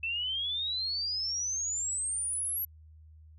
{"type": "exponential sweep", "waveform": "sine", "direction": "up", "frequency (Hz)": [2637, 11840], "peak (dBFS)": -30, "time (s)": [0.03, 2.65], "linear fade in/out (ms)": 5, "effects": ["added 78 Hz sine -51 dBFS peak until 3.38 s"]}